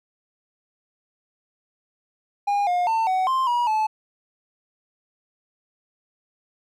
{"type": "tone with pitch steps", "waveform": "triangle", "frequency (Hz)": [812, 713, 897, 749, 1050, 962, 867], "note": ["G#5", "F5", "A5", "F#5", "C6", "B5", "A5"], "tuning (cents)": [-39, 36, 33, 21, 6, -46, -26], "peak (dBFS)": -17, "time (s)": [2.47, 3.87], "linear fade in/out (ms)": 10, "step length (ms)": 200, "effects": []}